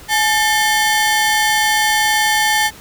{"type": "ring-modulated tone", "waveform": "sawtooth", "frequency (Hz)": 1318.5, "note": "E6", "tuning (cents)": 0, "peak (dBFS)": -6, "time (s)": [0.08, 2.71], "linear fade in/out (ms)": 50, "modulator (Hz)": 469, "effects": ["pink hiss -39 dBFS RMS until 2.8 s"]}